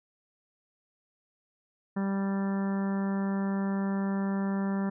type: harmonic tone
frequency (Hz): 196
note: G3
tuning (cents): 0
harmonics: 1 / 2 / 3 / 4 / 5 / 6 / 7 / 8 / 9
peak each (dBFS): -27 / -39 / -42 / -44 / -43 / -48 / -47 / -51 / -47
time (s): 1.96-4.9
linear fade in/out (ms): 10
effects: none